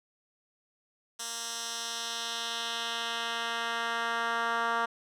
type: tone with band-pass filter sweep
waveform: 10% pulse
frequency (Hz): 231.8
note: A#3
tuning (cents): -10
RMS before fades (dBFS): -33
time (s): 1.19-4.86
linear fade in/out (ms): 10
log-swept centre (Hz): 7000 to 1300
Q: 1.3
effects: none